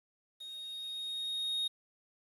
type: tone with level ramp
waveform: triangle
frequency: 3729 Hz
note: A#7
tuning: in tune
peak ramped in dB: -42 to -29 dBFS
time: 0.4-1.68 s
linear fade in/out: 10 ms
effects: resampled to 32000 Hz + 10-bit